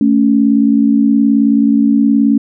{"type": "tone pair together", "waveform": "sine", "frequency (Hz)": [220.7, 279.6], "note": ["A3", "C#4"], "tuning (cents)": [5, 15], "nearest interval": "major third", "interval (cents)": 410, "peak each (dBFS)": -10, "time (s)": [0.01, 2.38], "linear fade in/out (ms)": 2, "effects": []}